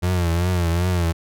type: tone with vibrato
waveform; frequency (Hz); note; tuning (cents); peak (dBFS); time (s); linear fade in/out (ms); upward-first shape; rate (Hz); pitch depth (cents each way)
35% pulse; 87.31; F2; 0; -16; 0.02-1.13; 20; triangle; 2.6; 99
effects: none